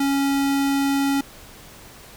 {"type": "tone", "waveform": "square", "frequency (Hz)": 277.2, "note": "C#4", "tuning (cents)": 0, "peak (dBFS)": -19, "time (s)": [0, 1.21], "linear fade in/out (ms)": 5, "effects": ["pink hiss -44 dBFS RMS until 2.16 s"]}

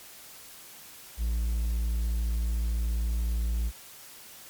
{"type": "tone", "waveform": "triangle", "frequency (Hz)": 57, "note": "A#1", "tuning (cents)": -38, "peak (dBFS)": -23, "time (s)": [1.17, 3.72], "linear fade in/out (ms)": 50, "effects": ["white hiss -48 dBFS RMS until 4.49 s", "MP3 96 kbps"]}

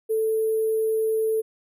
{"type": "tone with sample-and-hold", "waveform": "sine", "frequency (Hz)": 440, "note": "A4", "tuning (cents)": 0, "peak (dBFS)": -20, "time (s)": [0.09, 1.42], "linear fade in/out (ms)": 20, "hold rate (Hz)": 11025, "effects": []}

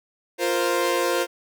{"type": "chord", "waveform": "sawtooth", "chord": "F suspended fourth", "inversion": "none", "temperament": "equal", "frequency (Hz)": [349.2, 466.2, 523.3], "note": ["F4", "Bb4", "C5"], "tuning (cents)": [0, 0, 0], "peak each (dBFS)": [-21, -23, -20], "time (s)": [0.38, 1.27], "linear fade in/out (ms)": 50, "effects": []}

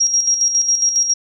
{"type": "tone with tremolo", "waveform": "sine", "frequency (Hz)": 5630, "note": "F8", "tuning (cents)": 13, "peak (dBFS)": -11, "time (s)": [0, 1.14], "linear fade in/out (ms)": 10, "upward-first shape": "square", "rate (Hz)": 7.3, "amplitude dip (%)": 55, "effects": []}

